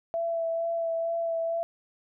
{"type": "tone with vibrato", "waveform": "sine", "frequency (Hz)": 666, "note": "E5", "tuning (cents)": 18, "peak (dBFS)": -26, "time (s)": [0.14, 1.63], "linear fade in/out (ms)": 0, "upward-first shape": "sine", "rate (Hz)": 2.2, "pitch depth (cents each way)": 16, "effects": []}